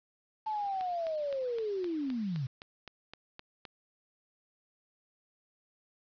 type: linear sweep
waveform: sine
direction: down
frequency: 880 to 120.3 Hz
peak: -31 dBFS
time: 0.46-2.47 s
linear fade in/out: 10 ms
type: click train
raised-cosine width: 0.2 ms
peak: -27 dBFS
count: 12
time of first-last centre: 0.81-3.652 s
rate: 3.87 Hz
effects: resampled to 11025 Hz + 9-bit